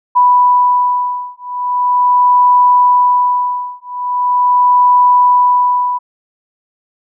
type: beating tone pair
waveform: sine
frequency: 987.8 / 988.21 Hz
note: B5 / B5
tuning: 0 / +1 cents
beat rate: 0.41 Hz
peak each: -11 dBFS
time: 0.15-5.99 s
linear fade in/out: 20 ms
effects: none